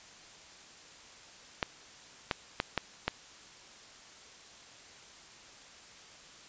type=clicks; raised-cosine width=0.3 ms; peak=-12 dBFS; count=5; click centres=1.628 / 2.312 / 2.601 / 2.777 / 3.08 s; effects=white hiss -53 dBFS RMS until 6.48 s + resampled to 16000 Hz